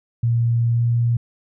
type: tone with pitch glide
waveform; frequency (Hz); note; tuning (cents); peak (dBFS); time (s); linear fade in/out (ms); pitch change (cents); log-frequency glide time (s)
sine; 117.3 to 118.25; A#2 to A#2; +11 to +25; -15; 0.23-1.17; 5; +14; 0.73-0.81
effects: none